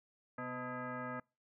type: tone with frequency modulation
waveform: sine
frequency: 506 Hz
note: B4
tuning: 42 cents sharp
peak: -39 dBFS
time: 0.38-1.2 s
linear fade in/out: 5 ms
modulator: 377 Hz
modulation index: 3.2
effects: noise-tail reverb RT60 0.3 s tail -26 dB re dry